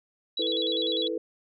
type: tone with vibrato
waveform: sine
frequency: 3633 Hz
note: A#7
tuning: 45 cents flat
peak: -27 dBFS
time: 0.37-1.08 s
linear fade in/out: 5 ms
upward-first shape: square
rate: 10 Hz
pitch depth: 130 cents each way
type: chord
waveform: sine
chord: E suspended fourth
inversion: none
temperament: just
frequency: 329.6 / 439.5 / 494.4 Hz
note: E4 / A4 / B4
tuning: 0 / -2 / +2 cents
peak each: -32 dBFS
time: 0.39-1.18 s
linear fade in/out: 5 ms
effects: none